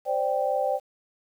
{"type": "chord", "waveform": "sine", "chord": "C suspended second", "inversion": "none", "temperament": "equal", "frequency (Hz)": [523.3, 587.3, 784], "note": ["C5", "D5", "G5"], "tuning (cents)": [0, 0, 0], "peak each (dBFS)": -27, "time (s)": [0.05, 0.8], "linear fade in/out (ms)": 50, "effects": ["9-bit"]}